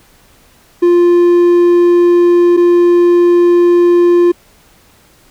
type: tone pair in turn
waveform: triangle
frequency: 349.2 / 349.2 Hz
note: F4 / F4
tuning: 0 / 0 cents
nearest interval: unison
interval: 0 cents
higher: neither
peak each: -3 dBFS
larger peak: neither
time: 0.82-2.57 / 2.57-4.32 s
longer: neither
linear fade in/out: 10 ms
effects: pink hiss -47 dBFS RMS until 5.3 s